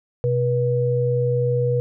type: tone pair together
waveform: sine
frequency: 126.9 / 484.1 Hz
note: B2 / B4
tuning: +47 / -35 cents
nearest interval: octave + major seventh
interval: 2318 cents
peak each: -20 dBFS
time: 0.24-1.8 s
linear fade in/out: 0 ms
effects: none